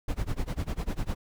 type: noise with tremolo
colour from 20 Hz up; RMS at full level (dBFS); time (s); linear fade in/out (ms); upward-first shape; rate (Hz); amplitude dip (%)
brown; -27; 0.08-1.15; 5; sine; 10; 95
effects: none